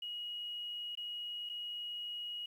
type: tone with dropouts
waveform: sine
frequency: 2897 Hz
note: F#7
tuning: 37 cents flat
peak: -39 dBFS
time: 0.02-2.46 s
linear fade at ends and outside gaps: 5 ms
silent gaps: 0.953-0.973 / 1.492-1.496 s
effects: 11-bit